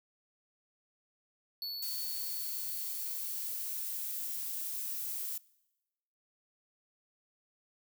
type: tone with exponential decay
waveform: square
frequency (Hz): 4435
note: C#8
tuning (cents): 0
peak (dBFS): -36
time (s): 1.62-4.66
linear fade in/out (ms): 1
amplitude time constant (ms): 660
type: noise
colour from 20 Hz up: violet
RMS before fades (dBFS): -38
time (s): 1.82-5.38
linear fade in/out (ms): 5
effects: noise-tail reverb RT60 1.0 s tail -23 dB re dry